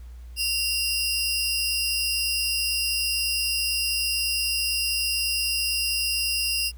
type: tone pair together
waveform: sawtooth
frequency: 2769 / 4990 Hz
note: F7 / D#8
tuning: -15 / +4 cents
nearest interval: minor seventh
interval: 1019 cents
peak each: -23 dBFS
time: 0.36-6.72 s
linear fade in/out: 50 ms
effects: added 60 Hz sine -38 dBFS peak until 6.77 s + pink hiss -60 dBFS RMS until 6.77 s